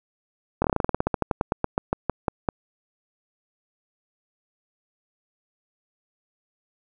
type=slowing click train; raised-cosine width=1 ms; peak=-7 dBFS; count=23; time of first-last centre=0.62-2.488 s; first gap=23 ms; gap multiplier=1.11; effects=none